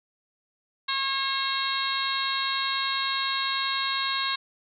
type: harmonic tone with a mistuned harmonic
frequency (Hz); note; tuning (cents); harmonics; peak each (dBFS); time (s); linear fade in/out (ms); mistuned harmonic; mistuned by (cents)
542; C#5; -39; 2 / 3 / 4 / 5 / 6 / 7 / 8; -30 / -33 / -35 / -36 / -36 / -31 / -33; 0.88-4.36; 10; 8; -41
effects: none